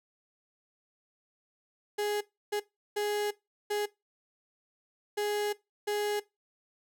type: tone bursts at uneven times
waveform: 35% pulse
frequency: 415.3 Hz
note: G#4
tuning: in tune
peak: -27 dBFS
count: 6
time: 1.98-2.21 / 2.52-2.6 / 2.96-3.31 / 3.7-3.86 / 5.17-5.53 / 5.87-6.2 s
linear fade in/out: 10 ms
effects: noise-tail reverb RT60 0.2 s tail -19 dB re dry